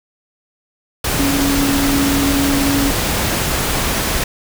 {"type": "tone in noise", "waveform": "sine", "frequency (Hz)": 278.9, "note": "C#4", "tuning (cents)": 11, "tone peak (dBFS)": -15, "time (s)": [1.19, 2.91], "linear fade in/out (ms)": 5, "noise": "pink", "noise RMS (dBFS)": -18, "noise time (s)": [1.04, 4.24], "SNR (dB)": 0, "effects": []}